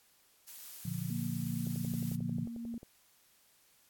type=noise; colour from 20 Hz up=blue; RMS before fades=-48 dBFS; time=0.47-2.16 s; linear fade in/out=10 ms
type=chord; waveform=sine; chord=Bb major; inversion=none; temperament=just; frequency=116.54 / 145.68 / 174.81 Hz; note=Bb2 / D3 / F3; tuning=0 / -14 / +2 cents; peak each=-40 / -39 / -38 dBFS; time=0.85-2.46 s; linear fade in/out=5 ms
type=tone with tremolo; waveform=sine; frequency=233.1 Hz; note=A#3; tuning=in tune; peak=-37 dBFS; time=1.1-2.78 s; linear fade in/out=2 ms; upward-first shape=sine; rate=2.6 Hz; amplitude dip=25%
type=click train; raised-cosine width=2 ms; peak=-36 dBFS; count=14; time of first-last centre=1.67-2.831 s; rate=11.2 Hz
effects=white hiss -67 dBFS RMS until 3.89 s + AAC 64 kbps